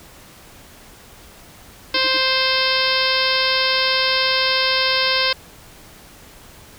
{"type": "harmonic tone", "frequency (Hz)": 523.3, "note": "C5", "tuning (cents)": 0, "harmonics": [1, 2, 3, 4, 5, 6, 7, 8, 9, 10], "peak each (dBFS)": [-25, -25, -25, -25, -25, -25, -25, -25, -25, -25], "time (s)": [1.94, 5.33], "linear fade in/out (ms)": 5}
{"type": "tone bursts", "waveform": "sine", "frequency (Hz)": 311.1, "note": "D#4", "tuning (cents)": 0, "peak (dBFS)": -29, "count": 3, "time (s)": [1.94, 2.174], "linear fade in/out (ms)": 5, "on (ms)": 34, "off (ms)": 66}
{"effects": ["pink hiss -44 dBFS RMS until 6.78 s"]}